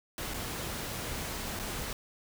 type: noise with dropouts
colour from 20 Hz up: pink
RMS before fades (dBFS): -37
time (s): 0.18-1.93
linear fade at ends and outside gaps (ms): 1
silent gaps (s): 0.338-0.342 / 1.591-1.596
effects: none